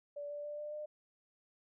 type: tone with pitch steps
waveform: sine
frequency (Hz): 579 / 584.7 / 590.5 / 596.3 / 602.2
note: D5 / D5 / D5 / D5 / D5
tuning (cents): -25 / -8 / +9 / +26 / +43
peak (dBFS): -40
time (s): 0.16-0.86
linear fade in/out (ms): 10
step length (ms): 140
effects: none